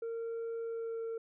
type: tone with pitch glide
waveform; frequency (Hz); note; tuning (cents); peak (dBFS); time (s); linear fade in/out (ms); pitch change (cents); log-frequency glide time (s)
sine; 459.1 to 454.9; A#4 to A#4; -26 to -42; -33; 0.02-1.18; 5; -16; 0.62-1.03
effects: tanh soft clip ceiling -35 dBFS